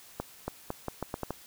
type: accelerating click train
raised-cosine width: 1 ms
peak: -18 dBFS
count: 8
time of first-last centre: 0.2-1.306 s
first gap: 280 ms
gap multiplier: 0.8
effects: white hiss -53 dBFS RMS until 1.46 s